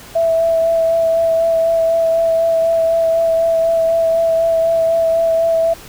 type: tone with vibrato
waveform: sine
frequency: 659.3 Hz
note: E5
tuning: in tune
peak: -11 dBFS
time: 0.15-5.74 s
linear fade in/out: 10 ms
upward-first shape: sine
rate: 4 Hz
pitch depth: 14 cents each way
effects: pink hiss -37 dBFS RMS until 5.88 s